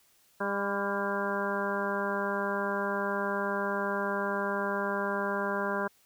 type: harmonic tone with a mistuned harmonic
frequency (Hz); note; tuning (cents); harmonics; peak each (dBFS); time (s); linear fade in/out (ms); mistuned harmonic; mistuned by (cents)
200.4; G3; +38; 1 / 2 / 3 / 4 / 5 / 6 / 7 / 8; -36 / -35 / -35 / -41 / -35 / -41 / -37 / -37; 0.4-5.88; 10; 6; -57
effects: white hiss -65 dBFS RMS until 6.05 s